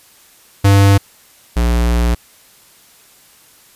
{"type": "tone pair in turn", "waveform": "square", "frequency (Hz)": [99.2, 58.98], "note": ["G2", "A#1"], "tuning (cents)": [21, 21], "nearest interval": "major sixth", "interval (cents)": 900, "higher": "first", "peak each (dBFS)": [-7, -12], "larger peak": "first", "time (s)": [[0.64, 0.98], [1.56, 2.15]], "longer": "second", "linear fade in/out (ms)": 10, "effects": ["white hiss -47 dBFS RMS until 3.75 s", "resampled to 32000 Hz"]}